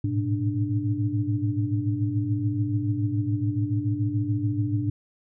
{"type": "tone cluster", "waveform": "sine", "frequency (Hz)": [104.9, 111.9, 125.5, 294.7], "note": ["G#2", "A2", "B2", "D4"], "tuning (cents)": [18, 30, 28, 6], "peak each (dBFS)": [-27, -27, -33, -28], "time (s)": [0.04, 4.9], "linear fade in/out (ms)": 5, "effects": []}